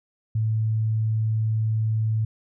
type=tone; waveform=sine; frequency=110 Hz; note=A2; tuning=in tune; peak=-20 dBFS; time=0.35-2.25 s; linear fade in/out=5 ms; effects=none